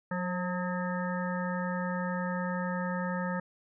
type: harmonic tone with a mistuned harmonic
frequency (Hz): 181.1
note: F#3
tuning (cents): -37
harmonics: 1 / 3 / 5 / 7 / 9 / 10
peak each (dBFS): -32 / -37 / -39 / -40 / -42 / -42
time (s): 0.11-3.4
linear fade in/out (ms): 5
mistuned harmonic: 3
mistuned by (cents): -30
effects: none